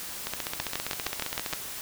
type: two click trains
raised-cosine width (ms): 0.2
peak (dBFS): -13 / -11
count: 20 / 7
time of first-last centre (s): 0.27-1.528 / 0.6-1.535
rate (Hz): 15.1 / 6.42
effects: white hiss -38 dBFS RMS until 1.81 s